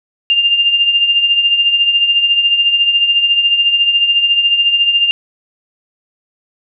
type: tone with tremolo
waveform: sine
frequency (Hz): 2800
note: F7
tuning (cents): +4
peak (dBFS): -6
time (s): 0.3-5.11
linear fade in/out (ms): 0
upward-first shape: triangle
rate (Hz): 14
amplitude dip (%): 65
effects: none